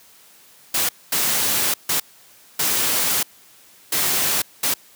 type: noise bursts at uneven times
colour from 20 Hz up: white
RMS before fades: -20 dBFS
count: 6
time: 0.74-0.89 / 1.12-1.74 / 1.89-2 / 2.59-3.23 / 3.92-4.42 / 4.63-4.74 s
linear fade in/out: 5 ms
effects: white hiss -50 dBFS RMS until 4.95 s + high-pass 100 Hz 12 dB/octave